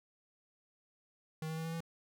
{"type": "tone with pitch steps", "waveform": "square", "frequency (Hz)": [157.9, 159.83, 161.78, 163.75, 165.75], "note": ["D#3", "D#3", "E3", "E3", "E3"], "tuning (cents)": [26, 47, -32, -11, 10], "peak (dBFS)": -38, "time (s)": [1.42, 1.805], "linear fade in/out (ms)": 2, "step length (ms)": 77, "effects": []}